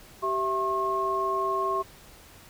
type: tone cluster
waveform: sine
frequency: 386.4 / 661 / 1079 Hz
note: G4 / E5 / C#6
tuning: -25 / +5 / -47 cents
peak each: -30 / -33 / -26 dBFS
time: 0.22-1.83 s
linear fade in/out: 20 ms
effects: pink hiss -51 dBFS RMS until 2.49 s